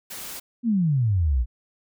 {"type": "noise", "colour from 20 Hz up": "white", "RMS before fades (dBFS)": -36, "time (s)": [0.1, 0.4], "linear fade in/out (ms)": 10}
{"type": "exponential sweep", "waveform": "sine", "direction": "down", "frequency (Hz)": [246.9, 55], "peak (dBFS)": -18, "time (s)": [0.63, 1.46], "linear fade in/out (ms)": 50}
{"effects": []}